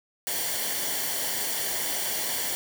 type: noise with comb filter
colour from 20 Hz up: white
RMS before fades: -29 dBFS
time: 0.27-2.55 s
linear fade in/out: 0 ms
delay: 0.78 ms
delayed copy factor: -0.6
effects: none